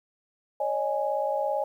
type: chord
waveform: sine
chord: C# suspended second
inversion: none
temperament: equal with one note detuned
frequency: 554.4 / 612.3 / 830.6 Hz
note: C#5 / D#5 / G#5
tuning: 0 / -28 / 0 cents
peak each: -29 dBFS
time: 0.6-1.64 s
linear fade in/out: 5 ms
effects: 10-bit